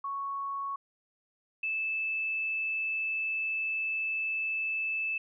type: tone pair in turn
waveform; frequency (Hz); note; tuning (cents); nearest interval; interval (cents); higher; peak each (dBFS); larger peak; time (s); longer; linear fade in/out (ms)
sine; 1108.7 / 2626; C#6 / E7; 0 / -7; octave + minor third; 1493; second; -32 / -29; second; 0.04-0.76 / 1.63-5.18; second; 5
effects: none